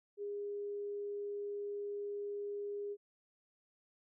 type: tone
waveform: sine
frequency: 408.1 Hz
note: G#4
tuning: 30 cents flat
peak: -38 dBFS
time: 0.17-2.97 s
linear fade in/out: 50 ms
effects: none